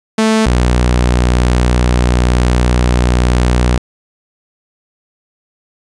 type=tone pair in turn; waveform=sawtooth; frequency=220 / 61.06 Hz; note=A3 / B1; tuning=0 / -19 cents; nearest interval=octave + minor seventh; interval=2219 cents; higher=first; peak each=-5 dBFS; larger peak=neither; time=0.18-0.46 / 0.46-3.78 s; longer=second; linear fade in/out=5 ms; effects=resampled to 22050 Hz